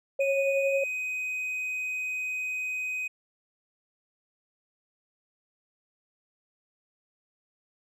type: tone with tremolo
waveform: sine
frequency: 549 Hz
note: C#5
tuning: 17 cents flat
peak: -22 dBFS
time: 0.19-0.84 s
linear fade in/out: 5 ms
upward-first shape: triangle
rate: 11 Hz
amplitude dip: 40%
type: tone with pitch glide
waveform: triangle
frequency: 2489 to 2509 Hz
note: D#7 to D#7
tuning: 0 to +14 cents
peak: -28 dBFS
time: 0.2-3.08 s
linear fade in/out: 10 ms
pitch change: +14 cents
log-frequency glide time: 0.59-0.81 s
effects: none